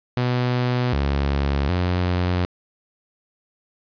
sawtooth tone with pitch steps, 124 / 70 / 89.7 Hz, B2 / C#2 / F2, +7 / +18 / +47 cents, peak -15 dBFS, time 0.17-2.45 s, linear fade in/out 0 ms, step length 760 ms, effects resampled to 11025 Hz + 9-bit

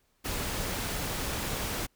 pink noise, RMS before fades -33 dBFS, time 0.24-1.87 s, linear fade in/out 20 ms, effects pink hiss -71 dBFS RMS until 1.95 s

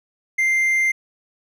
triangle tone, 2093 Hz, C7, in tune, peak -14 dBFS, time 0.38-0.92 s, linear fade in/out 10 ms, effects none

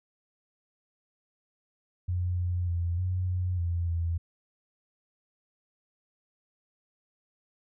sine tone with pitch steps, 89.4 / 88.8 / 86 / 91.5 / 90.7 / 85.9 / 84.2 Hz, F2 / F2 / F2 / F#2 / F#2 / F2 / E2, +41 / +29 / -26 / -19 / -34 / -28 / +37 cents, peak -26 dBFS, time 2.08-4.18 s, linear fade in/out 10 ms, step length 300 ms, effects none

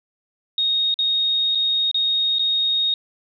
sine tone with dropouts, 3729 Hz, A#7, in tune, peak -17 dBFS, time 0.58-2.94 s, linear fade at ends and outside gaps 2 ms, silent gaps 0.942-0.989 / 1.55-1.554 / 1.914-1.944 / 2.386-2.393 s, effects none

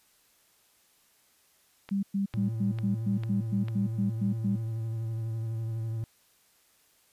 click train, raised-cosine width 0.3 ms, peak -26 dBFS, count 5, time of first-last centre 1.89-3.684 s, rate 2.23 Hz
sine tone bursts, 197.5 Hz, G3, 13 cents sharp, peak -25 dBFS, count 12, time 1.91-4.56 s, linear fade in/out 10 ms, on 120 ms, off 110 ms
triangle tone with vibrato, 112.7 Hz, A2, 42 cents sharp, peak -28 dBFS, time 2.34-6.04 s, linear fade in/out 0 ms, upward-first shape sine, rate 12 Hz, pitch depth 28 cents each way
effects white hiss -65 dBFS RMS until 7.12 s + resampled to 32000 Hz

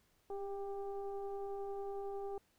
sine tone with frequency modulation, 398.5 Hz, G4, 28 cents sharp, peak -39 dBFS, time 0.3-2.38 s, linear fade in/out 2 ms, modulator 393 Hz, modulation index 0.89, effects pink hiss -74 dBFS RMS until 2.58 s

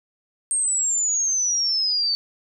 sine exponential sweep, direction down, 8620 to 4514 Hz, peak -19 dBFS, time 0.51-2.15 s, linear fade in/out 0 ms, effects none

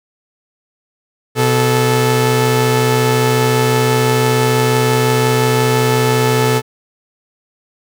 sawtooth tone pair together, 125.4 / 435.9 Hz, B2 / A4, +27 / -16 cents, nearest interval octave + minor seventh, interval 2157 cents, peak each -10 dBFS, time 1.35-6.62 s, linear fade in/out 50 ms, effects none

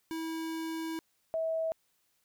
square / sine tone pair in turn, 324 / 647.6 Hz, E4 / E5, -30 / -31 cents, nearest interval octave, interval 1199 cents, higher second, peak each -35 / -29 dBFS, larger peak second, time 0.11-0.99 / 1.34-1.72 s, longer first, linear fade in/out 0 ms, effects white hiss -74 dBFS RMS until 2.24 s

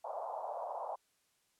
pink band-pass noise, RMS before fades -41 dBFS, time 0.04-0.96 s, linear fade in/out 10 ms, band 580 to 970 Hz, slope 48 dB/octave, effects white hiss -75 dBFS RMS until 1.59 s + low-pass 11000 Hz 12 dB/octave

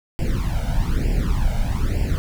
brown noise with flanger, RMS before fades -20 dBFS, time 0.19-2.18 s, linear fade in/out 0 ms, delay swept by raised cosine 0.39 to 1.38 ms, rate 1.1 Hz, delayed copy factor +1, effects none

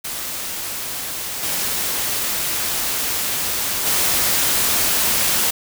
white noise with level steps, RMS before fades -27 / -22 / -18 dBFS, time 0.04-5.51 s, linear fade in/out 10 ms, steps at 1.42 / 3.85 s, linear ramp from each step 20 ms, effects none

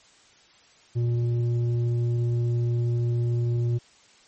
square tone with low-pass filter, 119.1 Hz, A#2, 38 cents sharp, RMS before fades -24 dBFS, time 0.95-3.79 s, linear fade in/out 20 ms, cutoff 250 Hz, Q 4.4, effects white hiss -56 dBFS RMS until 4.27 s + MP3 32 kbps

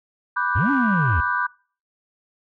sine chord, G major seventh, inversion first, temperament equal, 987.8 / 1174.7 / 1480 / 1568 Hz, B5 / D6 / F#6 / G6, 0 / 0 / 0 / 0 cents, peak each -25 / -26 / -25 / -25 dBFS, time 0.36-1.47 s, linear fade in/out 10 ms
triangle linear two-way sweep, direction up then down, 65.41 to 290.4 to 65.41 Hz, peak -16 dBFS, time 0.55-1.21 s, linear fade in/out 10 ms, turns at 0.71 s
effects noise-tail reverb RT60 0.4 s tail -23 dB re dry + tanh soft clip ceiling -7 dBFS

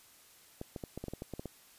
clicks, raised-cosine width 2 ms, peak -26 dBFS, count 11, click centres 0.614 / 0.762 / 0.838 / 0.976 / 1.04 / 1.083 / 1.136 / 1.221 / 1.337 / 1.395 / 1.457 s, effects white hiss -60 dBFS RMS until 1.78 s + resampled to 32000 Hz

